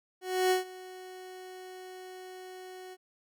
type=tone with ADSR envelope; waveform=30% pulse; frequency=370 Hz; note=F#4; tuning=in tune; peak=-20 dBFS; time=0.21-2.97 s; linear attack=300 ms; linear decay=130 ms; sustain=-21 dB; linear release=43 ms; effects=none